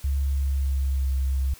sine tone with pitch glide, 69.1 to 66.67 Hz, C#2 to C2, -5 to +33 cents, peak -21 dBFS, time 0.04-1.54 s, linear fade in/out 5 ms, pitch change -62 cents, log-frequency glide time 0.28-1.14 s, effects white hiss -49 dBFS RMS until 1.59 s

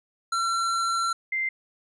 square / sine tone pair in turn, 1357 / 2086 Hz, E6 / C7, +50 / -6 cents, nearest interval perfect fifth, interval 744 cents, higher second, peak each -24 dBFS, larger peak neither, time 0.32-1.13 / 1.32-1.49 s, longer first, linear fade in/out 5 ms, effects resampled to 22050 Hz

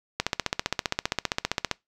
click train, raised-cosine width 0.2 ms, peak -6 dBFS, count 24, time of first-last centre 0.2-1.713 s, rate 15.2 Hz, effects noise-tail reverb RT60 0.2 s tail -24 dB re dry

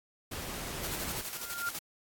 pink noise, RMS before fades -39 dBFS, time 0.31-1.22 s, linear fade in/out 10 ms
white noise with tremolo, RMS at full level -38 dBFS, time 0.83-1.79 s, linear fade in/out 5 ms, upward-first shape square, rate 12 Hz, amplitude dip 50%
sine tone with exponential growth, 1396.9 Hz, F6, in tune, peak -29 dBFS, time 1.18-1.69 s, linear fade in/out 1 ms, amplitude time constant 110 ms
effects AAC 64 kbps

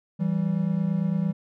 triangle tone pair together, 164.81 / 193.69 Hz, E3 / G3, 0 / -21 cents, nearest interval minor third, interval 279 cents, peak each -23 dBFS, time 0.19-1.33 s, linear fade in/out 20 ms, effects none

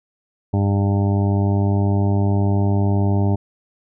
harmonic tone, 99.8 Hz, G2, 32 cents sharp, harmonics 1 / 2 / 3 / 4 / 6 / 7 / 8 / 9, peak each -16 / -22 / -26 / -28 / -32 / -33 / -34 / -35 dBFS, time 0.53-3.36 s, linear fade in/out 10 ms, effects none

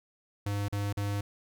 square tone with dropouts, 101.5 Hz, G#2, 39 cents flat, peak -30 dBFS, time 0.46-1.21 s, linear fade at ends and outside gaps 5 ms, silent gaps 0.684-0.725 / 0.928-0.971 s, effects none

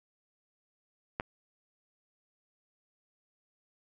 clicks, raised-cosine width 0.5 ms, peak -17 / -29 dBFS, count 2, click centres 1.199 / 1.208 s, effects none

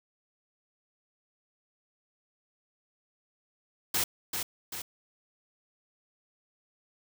white noise with echo, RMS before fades -28 dBFS, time 3.94-4.04 s, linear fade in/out 5 ms, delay 390 ms, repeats 2, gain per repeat -5 dB, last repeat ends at 4.82 s, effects none

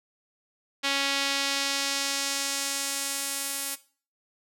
sawtooth tone with band-pass filter sweep, 277.2 Hz, C#4, in tune, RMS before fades -29 dBFS, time 0.83-3.76 s, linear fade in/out 20 ms, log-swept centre 3500 to 11000 Hz, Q 1.1, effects noise-tail reverb RT60 0.4 s tail -17 dB re dry

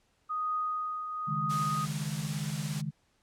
sine tone with tremolo, 1244.5 Hz, D#6, in tune, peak -28 dBFS, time 0.29-1.86 s, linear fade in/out 20 ms, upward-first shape triangle, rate 0.96 Hz, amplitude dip 55%
sine chord, C# suspended second, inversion none, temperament just, 138.59 / 155.92 / 207.9 Hz, C#3 / D#3 / G#3, 0 / +4 / +2 cents, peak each -37 / -34 / -39 dBFS, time 1.27-2.91 s, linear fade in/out 20 ms
white noise, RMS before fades -40 dBFS, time 1.49-2.82 s, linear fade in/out 20 ms
effects pink hiss -71 dBFS RMS until 3.22 s + low-pass 9000 Hz 12 dB/octave

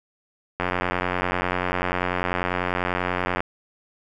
click train, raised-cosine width 0.5 ms, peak -8 dBFS, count 254, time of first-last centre 0.6-3.405 s, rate 90.2 Hz, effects none

